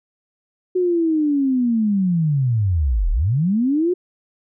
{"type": "linear two-way sweep", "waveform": "sine", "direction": "down then up", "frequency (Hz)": [370, 34.65, 370], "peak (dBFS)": -15, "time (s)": [0.75, 3.94], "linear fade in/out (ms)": 10, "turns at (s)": 3.11, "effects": []}